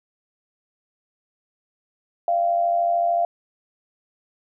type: tone with amplitude modulation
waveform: sine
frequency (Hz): 689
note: F5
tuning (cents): -24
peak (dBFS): -15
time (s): 2.28-3.25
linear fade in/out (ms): 2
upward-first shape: sine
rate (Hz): 93.4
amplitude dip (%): 55
effects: none